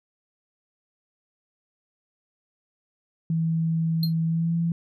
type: tone with pitch glide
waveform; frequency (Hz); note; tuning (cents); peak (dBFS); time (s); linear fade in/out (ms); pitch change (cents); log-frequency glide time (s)
sine; 163.1 to 167.78; E3 to E3; -18 to +31; -21; 3.3-4.72; 2; +49; 4.26-4.55
type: tone with exponential decay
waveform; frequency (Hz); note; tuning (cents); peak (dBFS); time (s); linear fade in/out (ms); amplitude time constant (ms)
square; 4202; C8; +7; -24; 4.03-4.13; 2; 21
effects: none